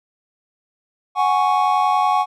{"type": "chord", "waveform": "triangle", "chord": "F# suspended second", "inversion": "none", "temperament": "equal", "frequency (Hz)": [740, 830.6, 1108.7], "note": ["F#5", "G#5", "C#6"], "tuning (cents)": [0, 0, 0], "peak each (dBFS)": -17, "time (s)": [1.15, 2.26], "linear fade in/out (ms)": 50, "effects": []}